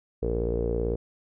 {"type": "tone with low-pass filter", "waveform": "sawtooth", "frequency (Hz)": 58, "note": "A#1", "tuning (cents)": -8, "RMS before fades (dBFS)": -27, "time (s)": [0.22, 0.96], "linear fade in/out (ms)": 10, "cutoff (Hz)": 450, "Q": 9.3, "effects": []}